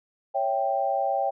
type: chord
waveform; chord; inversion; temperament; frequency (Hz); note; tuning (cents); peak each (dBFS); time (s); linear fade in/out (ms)
sine; C# diminished; none; equal; 554.4 / 659.3 / 784; C#5 / E5 / G5; 0 / 0 / 0; -28 / -29 / -25; 0.34-1.31; 20
effects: none